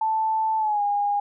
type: tone with pitch glide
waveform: sine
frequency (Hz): 880 to 816.3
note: A5 to G#5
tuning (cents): 0 to -30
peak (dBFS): -20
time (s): 0.01-1.2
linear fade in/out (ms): 5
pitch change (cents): -130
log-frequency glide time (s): 0.58-0.82
effects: none